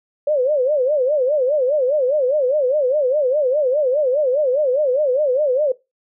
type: tone with vibrato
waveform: sine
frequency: 551 Hz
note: C#5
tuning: 11 cents flat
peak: -14 dBFS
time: 0.27-5.72 s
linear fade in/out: 5 ms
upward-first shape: sine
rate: 4.9 Hz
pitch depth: 190 cents each way
effects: noise-tail reverb RT60 0.2 s tail -17 dB re dry